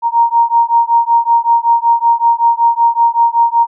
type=beating tone pair; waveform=sine; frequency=930 / 935.3 Hz; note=A#5 / A#5; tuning=-4 / +6 cents; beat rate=5.3 Hz; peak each=-11 dBFS; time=0.02-3.67 s; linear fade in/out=50 ms; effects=none